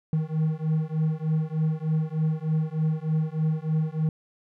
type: beating tone pair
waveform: triangle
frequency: 155.56 / 158.86 Hz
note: D#3 / D#3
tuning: 0 / +36 cents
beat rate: 3.3 Hz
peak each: -24 dBFS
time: 0.13-4.09 s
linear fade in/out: 2 ms
effects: none